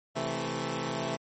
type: chord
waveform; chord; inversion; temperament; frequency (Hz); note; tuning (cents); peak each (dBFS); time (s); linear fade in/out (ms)
10% pulse; A minor; first; equal with one note detuned; 132.26 / 164.81 / 220; C3 / E3 / A3; +19 / 0 / 0; -27; 0.15-1.17; 20
effects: MP3 32 kbps